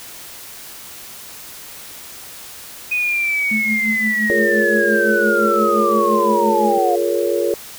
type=linear sweep; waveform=sine; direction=down; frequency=2498 to 698.5 Hz; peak=-16 dBFS; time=2.91-6.96 s; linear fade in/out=10 ms
type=tone with tremolo; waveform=sine; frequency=217 Hz; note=A3; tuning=24 cents flat; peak=-17 dBFS; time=3.51-6.78 s; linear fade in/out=5 ms; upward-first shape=triangle; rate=5.8 Hz; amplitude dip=95%
type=chord; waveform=sine; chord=Bb minor seventh; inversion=second; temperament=just; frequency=349.6 / 419.5 / 466.2 / 559.4 Hz; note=F4 / Ab4 / Bb4 / Db5; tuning=+2 / +17 / 0 / +16 cents; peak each=-21 dBFS; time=4.3-7.54 s; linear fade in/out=0 ms
effects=white hiss -36 dBFS RMS until 7.78 s